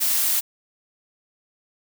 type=noise; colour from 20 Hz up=blue; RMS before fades=-21 dBFS; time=0-0.41 s; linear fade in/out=20 ms; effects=none